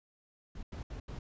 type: noise bursts at uneven times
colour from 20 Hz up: brown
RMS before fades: -42 dBFS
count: 4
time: 0.55-0.63 / 0.72-0.83 / 0.9-1 / 1.08-1.19 s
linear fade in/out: 5 ms
effects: resampled to 16000 Hz